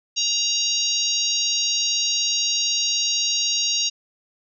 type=harmonic tone with a mistuned harmonic; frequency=936 Hz; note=A#5; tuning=7 cents sharp; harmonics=3 / 4 / 5 / 6 / 7; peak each=-26 / -26 / -26 / -26 / -26 dBFS; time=0.16-3.9 s; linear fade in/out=20 ms; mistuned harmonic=4; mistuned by=+25 cents; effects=none